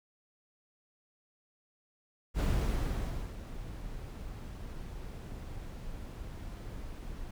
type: noise with ADSR envelope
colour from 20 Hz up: brown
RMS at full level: -28 dBFS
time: 2.34-7.31 s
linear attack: 61 ms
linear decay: 940 ms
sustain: -14 dB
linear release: 4 ms
effects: none